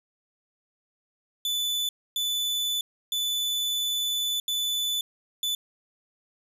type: tone bursts at uneven times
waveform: 40% pulse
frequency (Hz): 3490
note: A7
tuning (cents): -15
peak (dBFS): -24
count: 5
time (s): 1.45-1.89 / 2.16-2.81 / 3.12-4.4 / 4.48-5.01 / 5.43-5.55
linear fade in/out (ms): 2
effects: none